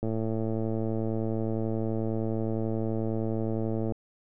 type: click train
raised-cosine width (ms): 2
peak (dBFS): -18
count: 433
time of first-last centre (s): 0.03-3.922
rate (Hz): 111
effects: none